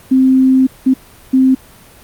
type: tone bursts at uneven times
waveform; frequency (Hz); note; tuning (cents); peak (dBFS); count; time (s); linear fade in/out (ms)
sine; 261.6; C4; 0; -6; 3; 0.11-0.67 / 0.86-0.94 / 1.33-1.55; 10
effects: pink hiss -41 dBFS RMS until 2.03 s + Opus 32 kbps